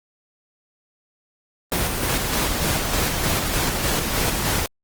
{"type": "noise with tremolo", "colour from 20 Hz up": "pink", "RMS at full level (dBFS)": -21, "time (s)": [1.72, 4.66], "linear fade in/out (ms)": 0, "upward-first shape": "square", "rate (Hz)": 3.3, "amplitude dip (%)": 30, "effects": ["Opus 24 kbps"]}